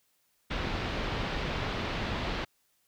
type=low-pass noise; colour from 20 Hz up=pink; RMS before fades=-33 dBFS; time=0.5-2.45 s; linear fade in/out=10 ms; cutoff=4000 Hz; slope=24 dB/octave; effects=white hiss -72 dBFS RMS until 2.87 s